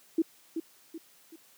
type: tone with echo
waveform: sine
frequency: 326.2 Hz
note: E4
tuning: 18 cents flat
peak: -21 dBFS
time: 0.18-0.22 s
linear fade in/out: 5 ms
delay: 380 ms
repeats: 3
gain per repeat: -8 dB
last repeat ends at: 1.36 s
effects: white hiss -60 dBFS RMS until 1.57 s + high-pass 150 Hz 12 dB/octave